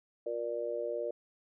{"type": "harmonic tone", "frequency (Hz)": 118.5, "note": "A#2", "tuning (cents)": 29, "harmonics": [3, 4, 5], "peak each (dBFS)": [-41, -36, -36], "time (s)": [0.26, 1.11], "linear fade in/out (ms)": 5, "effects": []}